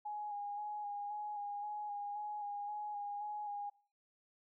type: tone with vibrato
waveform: sine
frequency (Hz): 827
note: G#5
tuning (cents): -8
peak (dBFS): -39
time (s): 0.05-3.7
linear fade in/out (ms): 10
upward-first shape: square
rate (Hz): 1.9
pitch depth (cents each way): 20
effects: noise-tail reverb RT60 0.4 s tail -21 dB re dry